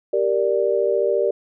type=chord; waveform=sine; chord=G minor; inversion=none; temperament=equal; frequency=392 / 466.2 / 587.3 Hz; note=G4 / Bb4 / D5; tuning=0 / 0 / 0 cents; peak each=-21 dBFS; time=0.13-1.31 s; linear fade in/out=5 ms; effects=none